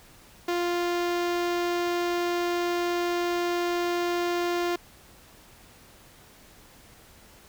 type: tone with notch filter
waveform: sawtooth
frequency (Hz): 349.2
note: F4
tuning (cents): 0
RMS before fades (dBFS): -27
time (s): 0.48-4.76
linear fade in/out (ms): 5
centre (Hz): 10000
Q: 0.76
effects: pink hiss -53 dBFS RMS until 7.48 s